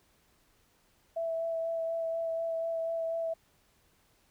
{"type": "tone with vibrato", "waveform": "sine", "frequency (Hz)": 659.3, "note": "E5", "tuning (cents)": 0, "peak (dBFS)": -30, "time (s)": [1.16, 3.34], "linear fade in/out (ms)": 10, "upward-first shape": "sine", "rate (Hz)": 4.1, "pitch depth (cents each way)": 13, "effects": ["pink hiss -68 dBFS RMS until 4.3 s"]}